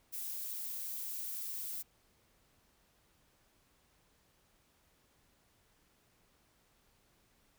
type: noise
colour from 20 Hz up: violet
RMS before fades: -41 dBFS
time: 0.12-1.83 s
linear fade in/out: 20 ms
effects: pink hiss -71 dBFS RMS until 7.58 s